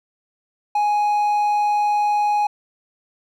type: tone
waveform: triangle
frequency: 832 Hz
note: G#5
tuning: 3 cents sharp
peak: -14 dBFS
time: 0.75-2.47 s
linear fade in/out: 5 ms
effects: none